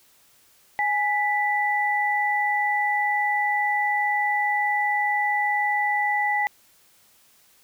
sine tone pair together, 830.6 / 1975.5 Hz, G#5 / B6, 0 / 0 cents, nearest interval octave + minor third, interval 1500 cents, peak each -23 dBFS, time 0.79-6.47 s, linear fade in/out 0 ms, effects white hiss -58 dBFS RMS until 7.63 s

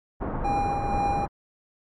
pink low-pass noise, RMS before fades -29 dBFS, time 0.2-1.28 s, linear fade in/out 20 ms, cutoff 1200 Hz, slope 24 dB/octave
triangle tone with tremolo, 807 Hz, G#5, 50 cents flat, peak -20 dBFS, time 0.44-1.26 s, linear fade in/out 10 ms, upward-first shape triangle, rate 2 Hz, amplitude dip 55%
effects MP3 48 kbps

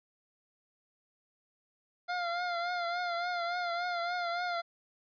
25% pulse tone with vibrato, 700 Hz, F5, 4 cents sharp, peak -28 dBFS, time 2.08-4.62 s, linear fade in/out 20 ms, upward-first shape triangle, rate 3.5 Hz, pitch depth 55 cents each way, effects resampled to 11025 Hz

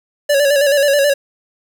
square tone with vibrato, 568 Hz, C#5, 42 cents sharp, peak -11 dBFS, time 0.29-1.14 s, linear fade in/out 10 ms, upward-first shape square, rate 9.3 Hz, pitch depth 48 cents each way, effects 7-bit

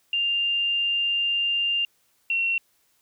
sine tone pair in turn, 2796 / 2727 Hz, F7 / F7, +1 / -42 cents, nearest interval unison, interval 43 cents, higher first, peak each -21 dBFS, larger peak neither, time 0.13-1.85 / 2.3-2.58 s, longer first, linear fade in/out 2 ms, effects white hiss -66 dBFS RMS until 3.01 s

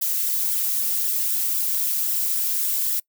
violet noise with flanger, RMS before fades -23 dBFS, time 0.01-3 s, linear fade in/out 10 ms, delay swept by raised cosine 0.54 to 4.44 ms, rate 3.8 Hz, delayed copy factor +0.7, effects noise-tail reverb RT60 0.1 s tail -24 dB re dry

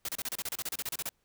white noise bursts, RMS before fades -35 dBFS, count 16, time 0.05-1.091 s, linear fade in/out 2 ms, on 36 ms, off 31 ms, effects pink hiss -75 dBFS RMS until 1.24 s

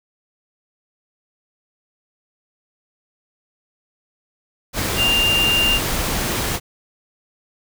sine tone in noise, 2795 Hz, F7, 1 cent sharp, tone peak -15 dBFS, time 4.96-5.8 s, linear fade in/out 50 ms, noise pink, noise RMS -22 dBFS, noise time 4.73-6.6 s, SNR +4 dB, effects none

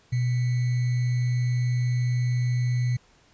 sine tone with sample-and-hold, 123.1 Hz, B2, 5 cents flat, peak -21 dBFS, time 0.12-2.97 s, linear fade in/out 10 ms, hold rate 2100 Hz, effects pink hiss -59 dBFS RMS until 3.33 s + resampled to 16000 Hz

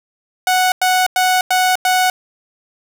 sawtooth tone bursts, 739 Hz, F#5, 2 cents flat, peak -8 dBFS, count 5, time 0.47-2.1 s, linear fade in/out 2 ms, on 250 ms, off 95 ms, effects none

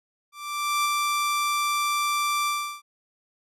sawtooth tone with ADSR envelope, 1174.7 Hz, D6, in tune, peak -17 dBFS, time 0.32-2.82 s, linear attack 530 ms, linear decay 13 ms, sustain -2 dB, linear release 350 ms, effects resampled to 32000 Hz

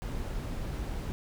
brown noise, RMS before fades -35 dBFS, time 0.02-1.12 s, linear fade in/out 0 ms, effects none

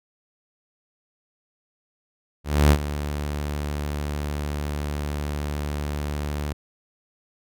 sawtooth tone with ADSR envelope, 73.42 Hz, D2, in tune, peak -8 dBFS, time 2.44-6.53 s, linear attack 270 ms, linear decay 61 ms, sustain -14 dB, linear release 7 ms, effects none

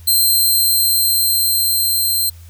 10% pulse tone with level ramp, 4148 Hz, C8, 16 cents flat, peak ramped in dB -4 to -8 dBFS, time 0.07-2.3 s, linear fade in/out 10 ms, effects added 84 Hz sine -36 dBFS peak until 2.49 s + white hiss -49 dBFS RMS until 2.49 s

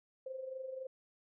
sine tone with amplitude modulation, 523.3 Hz, C5, in tune, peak -38 dBFS, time 0.26-0.87 s, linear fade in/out 5 ms, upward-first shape sine, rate 23.7 Hz, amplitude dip 60%, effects none

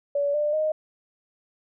sine tone with pitch steps, 571 / 594.9 / 619.8 Hz, D5 / D5 / D#5, -49 / +22 / -7 cents, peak -21 dBFS, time 0.15-0.72 s, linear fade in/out 5 ms, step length 190 ms, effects none

